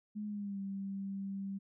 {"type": "tone with pitch glide", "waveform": "sine", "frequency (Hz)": [210, 195.94], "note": ["G#3", "G3"], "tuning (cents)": [19, -1], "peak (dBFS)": -37, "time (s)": [0.15, 1.59], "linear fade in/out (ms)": 20, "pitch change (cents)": -120, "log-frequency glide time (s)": [0.26, 0.6], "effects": []}